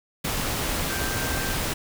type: tone in noise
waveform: sine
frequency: 1568 Hz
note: G6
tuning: in tune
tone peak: -33 dBFS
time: 0.89-1.57 s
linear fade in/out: 10 ms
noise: pink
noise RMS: -27 dBFS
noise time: 0.24-1.74 s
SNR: -9 dB
effects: none